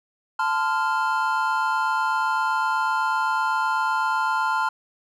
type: chord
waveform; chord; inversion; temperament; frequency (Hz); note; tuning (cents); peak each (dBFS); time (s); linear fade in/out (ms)
triangle; F major; first; equal with one note detuned; 880 / 1027.9 / 1396.9; A5 / C6 / F6; 0 / -31 / 0; -23; 0.39-4.69; 5
effects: none